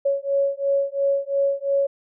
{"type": "beating tone pair", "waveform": "sine", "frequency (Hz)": [554.4, 557.3], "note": ["C#5", "C#5"], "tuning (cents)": [0, 9], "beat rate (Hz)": 2.9, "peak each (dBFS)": -22, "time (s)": [0.05, 1.87], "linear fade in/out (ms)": 10, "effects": []}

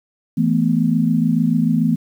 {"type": "chord", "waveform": "sine", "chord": "E suspended fourth", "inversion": "none", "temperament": "equal", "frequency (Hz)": [164.81, 220, 246.9], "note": ["E3", "A3", "B3"], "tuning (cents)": [0, 0, 0], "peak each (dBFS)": -18, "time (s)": [0.37, 1.96], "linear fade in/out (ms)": 10, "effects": ["8-bit"]}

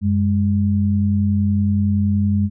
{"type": "tone pair together", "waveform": "sine", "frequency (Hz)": [93.8, 204.5], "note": ["F#2", "G#3"], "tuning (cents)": [24, -26], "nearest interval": "octave + minor second", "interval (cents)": 1350, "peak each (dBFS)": -17, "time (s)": [0.01, 2.5], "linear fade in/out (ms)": 50, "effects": []}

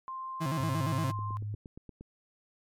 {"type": "tone", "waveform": "sine", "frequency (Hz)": 1049, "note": "C6", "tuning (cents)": 4, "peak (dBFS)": -36, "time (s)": [0.08, 1.37], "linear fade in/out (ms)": 0}
{"type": "tone with vibrato", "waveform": "35% pulse", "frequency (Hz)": 146.83, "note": "D3", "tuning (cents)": 0, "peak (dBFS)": -28, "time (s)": [0.4, 1.12], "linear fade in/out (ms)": 20, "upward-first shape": "square", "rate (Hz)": 8.6, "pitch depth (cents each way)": 170}
{"type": "tone with pitch glide", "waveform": "sine", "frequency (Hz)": [106.3, 104.29], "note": ["G#2", "G#2"], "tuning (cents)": [41, 8], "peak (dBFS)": -33, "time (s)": [0.6, 1.55], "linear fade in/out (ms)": 5, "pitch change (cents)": -33, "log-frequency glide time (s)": [0.86, 1.31]}
{"type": "click train", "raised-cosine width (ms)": 3, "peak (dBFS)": -33, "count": 8, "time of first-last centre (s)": [1.19, 2.01], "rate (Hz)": 8.54}
{"effects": ["MP3 96 kbps"]}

